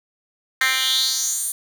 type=tone with high-pass filter sweep; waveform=10% pulse; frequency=261.9 Hz; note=C4; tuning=2 cents sharp; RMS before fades=-21 dBFS; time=0.61-1.52 s; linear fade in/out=2 ms; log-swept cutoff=1900 to 10000 Hz; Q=3.8; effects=none